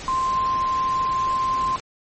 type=tone in noise; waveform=sine; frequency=1046.5 Hz; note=C6; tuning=in tune; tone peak=-19 dBFS; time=0.08-1.76 s; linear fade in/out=0 ms; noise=pink; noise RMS=-35 dBFS; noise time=0-1.8 s; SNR=+13 dB; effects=MP3 32 kbps